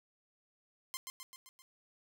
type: tone with echo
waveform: 5% pulse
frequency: 1046.5 Hz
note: C6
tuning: in tune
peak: -26 dBFS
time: 0.94-0.97 s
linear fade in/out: 0 ms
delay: 130 ms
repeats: 5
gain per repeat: -4 dB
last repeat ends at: 1.62 s
effects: none